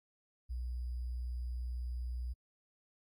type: tone with sample-and-hold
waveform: sine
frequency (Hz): 61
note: B1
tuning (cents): -21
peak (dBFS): -36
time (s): 0.49-2.34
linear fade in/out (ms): 20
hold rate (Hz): 4900
effects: AAC 48 kbps